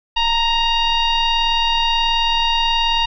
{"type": "tone with frequency modulation", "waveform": "sine", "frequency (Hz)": 1864.7, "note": "A#6", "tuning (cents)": 0, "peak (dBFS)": -14, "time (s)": [0.16, 3.06], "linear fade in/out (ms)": 10, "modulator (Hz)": 942, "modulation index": 2.1, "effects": []}